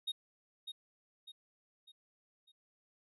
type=tone with echo; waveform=triangle; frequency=3729 Hz; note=A#7; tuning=in tune; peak=-33 dBFS; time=0.07-0.12 s; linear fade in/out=10 ms; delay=600 ms; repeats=4; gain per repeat=-7 dB; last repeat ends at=2.52 s; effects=resampled to 32000 Hz